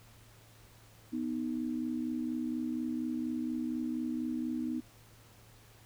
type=tone pair together; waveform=sine; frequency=246.9 / 311.1 Hz; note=B3 / D#4; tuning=0 / 0 cents; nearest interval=major third; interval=400 cents; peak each=-34 / -36 dBFS; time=1.12-4.81 s; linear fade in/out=20 ms; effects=added 111 Hz sine -59 dBFS peak until 5.85 s + pink hiss -60 dBFS RMS until 5.85 s